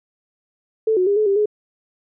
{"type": "tone with pitch steps", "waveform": "sine", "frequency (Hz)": [440.5, 366.9, 403.9, 428.2, 395.5, 421], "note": ["A4", "F#4", "G#4", "A4", "G4", "G#4"], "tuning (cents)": [2, -15, -48, -47, 15, 24], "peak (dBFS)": -14, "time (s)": [0.87, 1.458], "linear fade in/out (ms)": 5, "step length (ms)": 98, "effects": []}